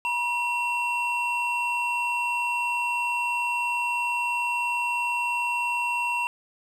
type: tone pair together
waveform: triangle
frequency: 963 / 2720 Hz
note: B5 / F7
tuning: -44 / -46 cents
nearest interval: octave + tritone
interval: 1798 cents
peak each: -25 dBFS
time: 0.05-6.27 s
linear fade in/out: 0 ms
effects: none